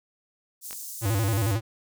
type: high-pass noise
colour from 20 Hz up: pink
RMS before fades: -38 dBFS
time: 0.61-1.56 s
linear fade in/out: 50 ms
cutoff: 6400 Hz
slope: 24 dB/octave
type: clicks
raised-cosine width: 0.2 ms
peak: -23 dBFS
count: 2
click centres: 0.709 / 0.73 s
type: tone with vibrato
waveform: square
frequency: 105.4 Hz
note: G#2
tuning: 26 cents sharp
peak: -23 dBFS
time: 1.01-1.61 s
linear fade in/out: 50 ms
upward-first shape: square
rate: 11 Hz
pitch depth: 130 cents each way
effects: none